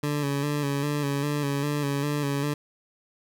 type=tone with vibrato; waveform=20% pulse; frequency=143.8 Hz; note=D3; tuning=36 cents flat; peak=-20 dBFS; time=0.03-2.54 s; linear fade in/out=5 ms; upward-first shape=square; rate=2.5 Hz; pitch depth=36 cents each way; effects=none